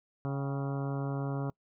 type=harmonic tone with a mistuned harmonic; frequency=138.9 Hz; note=C#3; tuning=4 cents sharp; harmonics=1 / 2 / 3 / 4 / 5 / 6 / 7 / 8 / 9 / 10; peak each=-32 / -38 / -42 / -44 / -46 / -48 / -49 / -50 / -51 / -52 dBFS; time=0.25-1.5 s; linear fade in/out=0 ms; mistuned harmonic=6; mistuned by=-78 cents; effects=noise-tail reverb RT60 0.1 s tail -25 dB re dry